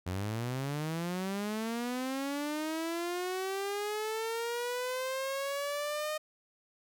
sawtooth linear sweep, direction up, 87 to 617 Hz, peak -29 dBFS, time 0.06-6.18 s, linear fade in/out 10 ms, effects none

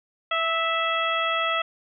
harmonic tone with a mistuned harmonic, 659.3 Hz, E5, in tune, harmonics 1 / 2 / 3 / 4 / 5, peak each -29 / -25 / -30 / -30 / -30 dBFS, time 0.31-1.62 s, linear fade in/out 5 ms, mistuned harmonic 2, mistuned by -16 cents, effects none

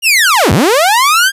sawtooth linear two-way sweep, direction down then up, 2902 to 73.42 to 1636 Hz, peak -3 dBFS, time 0.02-1.32 s, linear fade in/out 50 ms, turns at 0.52 s, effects resampled to 32000 Hz

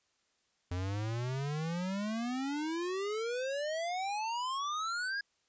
square exponential sweep, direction up, 87.31 to 1661.2 Hz, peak -34 dBFS, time 0.71-5.21 s, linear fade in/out 5 ms, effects white hiss -75 dBFS RMS until 5.48 s + resampled to 16000 Hz

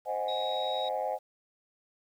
sine chord, Ab dominant seventh, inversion first, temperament equal, 523.3 / 622.3 / 740 / 830.6 Hz, C5 / Eb5 / Gb5 / Ab5, 0 / 0 / 0 / 0 cents, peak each -34 dBFS, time 0.05-1.19 s, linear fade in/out 50 ms
sine tone, 3800 Hz, A#7, 33 cents sharp, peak -35 dBFS, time 0.28-0.89 s, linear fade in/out 5 ms
effects tanh soft clip ceiling -22 dBFS + 10-bit

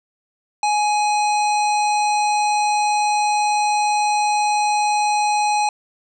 harmonic tone with a mistuned harmonic, 837 Hz, G#5, 13 cents sharp, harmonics 1 / 3 / 5 / 7 / 9 / 10, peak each -16 / -26 / -30 / -33 / -35 / -36 dBFS, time 0.63-5.69 s, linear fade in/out 2 ms, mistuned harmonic 5, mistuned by -24 cents, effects none

